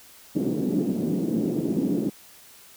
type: band-pass noise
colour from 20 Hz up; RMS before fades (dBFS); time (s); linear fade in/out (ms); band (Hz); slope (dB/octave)
white; -25; 0.35-2.1; 10; 180 to 320; 24
effects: white hiss -50 dBFS RMS until 2.76 s